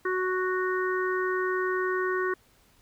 harmonic tone, 370 Hz, F#4, in tune, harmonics 1 / 3 / 4 / 5, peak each -27 / -32 / -33 / -34 dBFS, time 0.05-2.34 s, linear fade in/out 5 ms, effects pink hiss -62 dBFS RMS until 2.81 s

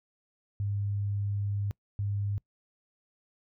sine tone bursts at uneven times, 101.2 Hz, G#2, 44 cents flat, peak -28 dBFS, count 2, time 0.6-1.71 / 1.99-2.38 s, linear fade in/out 0 ms, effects noise-tail reverb RT60 0.1 s tail -24 dB re dry

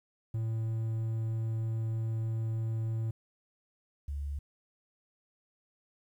triangle / sine tone pair in turn, 112.1 / 71.36 Hz, A2 / D2, +33 / -49 cents, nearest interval minor sixth, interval 782 cents, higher first, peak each -28 / -33 dBFS, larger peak first, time 0.34-3.11 / 4.08-4.39 s, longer first, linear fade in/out 5 ms, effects 11-bit

